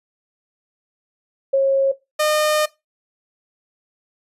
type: tone pair in turn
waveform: sine / sawtooth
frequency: 543 / 609.5 Hz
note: C#5 / D#5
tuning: -36 / -36 cents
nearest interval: major second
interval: 200 cents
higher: second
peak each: -12 dBFS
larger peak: neither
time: 1.53-1.92 / 2.19-2.66 s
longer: second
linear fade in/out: 10 ms
effects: noise-tail reverb RT60 0.2 s tail -18 dB re dry + resampled to 32000 Hz